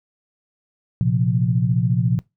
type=chord; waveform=sine; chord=Bb suspended second; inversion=none; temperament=equal; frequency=116.54 / 130.81 / 174.61 Hz; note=Bb2 / C3 / F3; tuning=0 / 0 / 0 cents; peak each=-20 / -20 / -21 dBFS; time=1.01-2.19 s; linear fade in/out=0 ms; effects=noise-tail reverb RT60 0.2 s tail -22 dB re dry